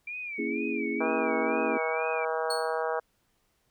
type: tone with vibrato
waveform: sine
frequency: 2349 Hz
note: D7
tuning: in tune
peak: -34 dBFS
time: 0.07-2.25 s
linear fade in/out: 5 ms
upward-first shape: sine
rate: 2.1 Hz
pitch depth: 110 cents each way
type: chord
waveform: sine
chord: A# half-diminished seventh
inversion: none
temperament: equal with one note detuned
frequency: 233.1 / 277.2 / 331.7 / 415.3 Hz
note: A#3 / C#4 / E4 / G#4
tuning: 0 / 0 / +11 / 0 cents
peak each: -34 dBFS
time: 0.38-1.78 s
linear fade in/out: 10 ms
type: harmonic tone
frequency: 160.3 Hz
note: E3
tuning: 48 cents flat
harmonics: 3 / 4 / 5 / 6 / 7 / 8 / 9 / 10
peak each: -31 / -33 / -35 / -37 / -38 / -39 / -40 / -41 dBFS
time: 1-3 s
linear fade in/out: 10 ms
type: tone with exponential decay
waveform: 35% pulse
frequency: 4364 Hz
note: C#8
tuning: 28 cents flat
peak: -27 dBFS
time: 2.5-2.82 s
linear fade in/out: 5 ms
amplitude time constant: 68 ms
effects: pink hiss -72 dBFS RMS until 3.7 s